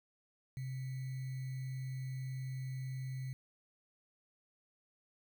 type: tone with sample-and-hold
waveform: sine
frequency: 130.81 Hz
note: C3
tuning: in tune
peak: -38 dBFS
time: 0.57-3.33 s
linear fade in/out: 0 ms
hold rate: 2100 Hz
effects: none